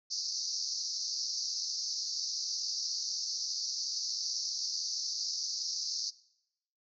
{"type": "band-pass noise", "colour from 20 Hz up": "pink", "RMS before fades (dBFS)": -36, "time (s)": [0.1, 6.11], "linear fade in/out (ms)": 20, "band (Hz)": [4400, 6100], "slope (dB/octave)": 96, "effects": ["noise-tail reverb RT60 0.8 s tail -21 dB re dry"]}